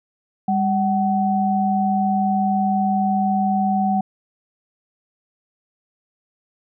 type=tone pair together; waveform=sine; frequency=199.7 / 754 Hz; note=G3 / F#5; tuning=+32 / +32 cents; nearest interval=octave + major seventh; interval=2300 cents; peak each=-19 dBFS; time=0.48-4.01 s; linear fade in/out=5 ms; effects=none